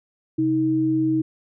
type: tone pair together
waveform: sine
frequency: 133.2 / 316.8 Hz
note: C3 / D#4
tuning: +31 / +31 cents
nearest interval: octave + minor third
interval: 1500 cents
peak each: -27 / -18 dBFS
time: 0.38-1.22 s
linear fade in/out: 10 ms
effects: none